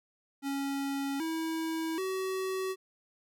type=tone with pitch steps; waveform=square; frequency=276.9 / 323.6 / 378.3 Hz; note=C#4 / E4 / F#4; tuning=-2 / -32 / +38 cents; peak=-32 dBFS; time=0.42-2.76 s; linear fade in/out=50 ms; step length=780 ms; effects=none